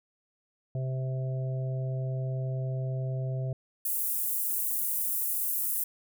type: harmonic tone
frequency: 130.81 Hz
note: C3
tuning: in tune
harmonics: 1 / 3 / 4 / 5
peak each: -29 / -44 / -45 / -42 dBFS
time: 0.75-3.53 s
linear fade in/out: 2 ms
type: high-pass noise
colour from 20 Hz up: pink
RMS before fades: -30 dBFS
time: 3.85-5.84 s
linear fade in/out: 5 ms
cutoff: 11000 Hz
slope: 24 dB/octave
effects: none